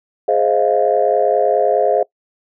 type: chord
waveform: sine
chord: F minor seventh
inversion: first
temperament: just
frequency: 419.1 / 523.8 / 628.6 / 698.5 Hz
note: Ab4 / C5 / Eb5 / F5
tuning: +16 / +2 / +18 / 0 cents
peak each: -17 dBFS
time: 0.28-2.03 s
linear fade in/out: 5 ms
effects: noise-tail reverb RT60 0.1 s tail -22 dB re dry + tanh soft clip ceiling -2 dBFS